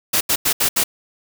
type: noise bursts at uneven times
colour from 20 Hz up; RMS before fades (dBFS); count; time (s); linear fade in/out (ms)
white; -17; 5; 0.13-0.21 / 0.29-0.36 / 0.45-0.53 / 0.6-0.69 / 0.76-0.84; 10
effects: none